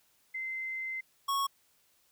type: tone pair in turn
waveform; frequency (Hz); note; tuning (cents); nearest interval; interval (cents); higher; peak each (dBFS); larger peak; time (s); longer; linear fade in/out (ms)
sine / square; 2071 / 1104.1; C7 / C#6; -18 / -7; major seventh; 1089; first; -34 / -29; second; 0.34-1.01 / 1.28-1.47; first; 10
effects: white hiss -69 dBFS RMS until 2.11 s